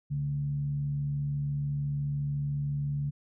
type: tone with frequency modulation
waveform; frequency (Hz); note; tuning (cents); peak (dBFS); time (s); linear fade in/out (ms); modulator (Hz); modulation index
sine; 143.2; D3; -43; -28; 0.1-3.11; 20; 74.1; 0.27
effects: none